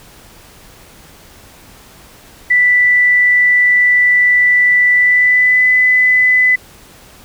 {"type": "tone with pitch glide", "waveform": "sine", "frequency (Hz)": [1975.5, 2005], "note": ["B6", "B6"], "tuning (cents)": [0, 26], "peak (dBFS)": -7, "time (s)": [2.5, 6.56], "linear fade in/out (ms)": 10, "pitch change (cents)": 26, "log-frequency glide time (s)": [4.93, 5.66], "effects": ["pink hiss -41 dBFS RMS until 7.24 s"]}